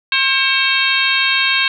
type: harmonic tone with a mistuned harmonic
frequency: 534 Hz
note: C5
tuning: 35 cents sharp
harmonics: 2 / 3 / 4 / 5 / 6 / 7 / 8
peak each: -24 / -19 / -20 / -18 / -21 / -22 / -23 dBFS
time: 0.12-1.68 s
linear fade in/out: 2 ms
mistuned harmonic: 4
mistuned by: +85 cents
effects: none